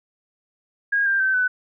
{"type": "tone with pitch steps", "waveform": "sine", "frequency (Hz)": [1634, 1588.4, 1544.1, 1501], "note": ["G#6", "G6", "G6", "F#6"], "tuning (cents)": [-29, 22, -27, 24], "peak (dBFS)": -17, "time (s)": [0.92, 1.48], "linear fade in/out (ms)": 10, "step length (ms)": 140, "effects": []}